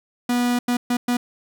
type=tone bursts at uneven times; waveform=45% pulse; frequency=243.8 Hz; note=B3; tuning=22 cents flat; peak=-18 dBFS; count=4; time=0.29-0.59 / 0.68-0.77 / 0.9-0.97 / 1.08-1.17 s; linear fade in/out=5 ms; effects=none